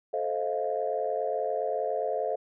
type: chord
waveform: sine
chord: F dominant seventh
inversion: first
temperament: just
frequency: 436.5 / 523.8 / 628.6 / 698.5 Hz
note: A4 / C5 / Eb5 / F5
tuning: -14 / +2 / +18 / 0 cents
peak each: -32 dBFS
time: 0.13-2.36 s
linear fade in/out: 10 ms
effects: tanh soft clip ceiling -16 dBFS